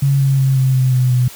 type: tone with pitch steps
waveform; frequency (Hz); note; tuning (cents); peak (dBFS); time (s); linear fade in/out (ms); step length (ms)
sine; 138.59 / 136.21 / 133.87 / 131.57 / 129.31 / 127.09 / 124.9; C#3 / C#3 / C3 / C3 / C3 / C3 / B2; 0 / -30 / +40 / +10 / -20 / -50 / +20; -10; 0.02-1.28; 5; 180
effects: white hiss -36 dBFS RMS until 1.35 s + high-pass 60 Hz 12 dB/octave